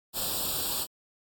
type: noise with comb filter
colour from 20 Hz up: white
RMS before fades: -30 dBFS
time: 0.13-0.87 s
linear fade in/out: 50 ms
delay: 0.24 ms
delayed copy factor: +0.9
effects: MP3 96 kbps